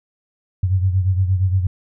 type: beating tone pair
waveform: sine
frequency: 92.5 / 101.1 Hz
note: F#2 / G#2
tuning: 0 / -46 cents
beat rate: 8.6 Hz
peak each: -15 / -22 dBFS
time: 0.63-1.67 s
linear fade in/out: 5 ms
effects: none